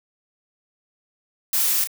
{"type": "noise with echo", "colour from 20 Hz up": "blue", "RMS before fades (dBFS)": -21, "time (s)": [1.53, 1.84], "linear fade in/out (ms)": 2, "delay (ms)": 33, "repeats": 1, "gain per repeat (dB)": -8, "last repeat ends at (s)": 1.873, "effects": []}